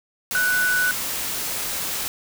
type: tone in noise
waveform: sine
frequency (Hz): 1485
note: F#6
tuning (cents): +6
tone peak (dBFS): -18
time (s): 0.35-0.91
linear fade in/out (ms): 0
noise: white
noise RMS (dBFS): -27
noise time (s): 0.31-2.08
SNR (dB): +6
effects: none